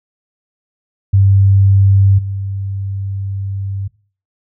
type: tone with level steps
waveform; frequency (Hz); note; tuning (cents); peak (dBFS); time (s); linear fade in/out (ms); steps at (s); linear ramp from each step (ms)
sine; 98; G2; 0; -6 / -18; 1.13-3.88; 10; 2.18; 10
effects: noise-tail reverb RT60 0.4 s tail -20 dB re dry